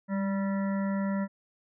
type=harmonic tone with a mistuned harmonic; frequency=194.8 Hz; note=G3; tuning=11 cents flat; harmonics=1 / 3 / 5 / 7 / 9 / 10; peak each=-27 / -37 / -41 / -44 / -46 / -47 dBFS; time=0.08-1.28 s; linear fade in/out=50 ms; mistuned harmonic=1; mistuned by=+26 cents; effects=none